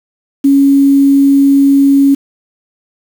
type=tone with quantisation; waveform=sine; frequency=277.2 Hz; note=C#4; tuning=in tune; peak=-4 dBFS; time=0.44-2.15 s; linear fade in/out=10 ms; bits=5; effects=none